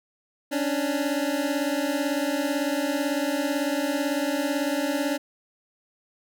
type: beating tone pair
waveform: 25% pulse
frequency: 277.2 / 295.2 Hz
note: C#4 / D4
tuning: 0 / +9 cents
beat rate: 18 Hz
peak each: -23 dBFS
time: 0.51-5.18 s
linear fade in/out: 20 ms
effects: none